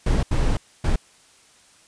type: noise bursts at uneven times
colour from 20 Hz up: brown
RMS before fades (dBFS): -19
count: 3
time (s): 0.06-0.23 / 0.31-0.57 / 0.84-0.96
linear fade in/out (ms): 5
effects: white hiss -54 dBFS RMS until 1.87 s + resampled to 22050 Hz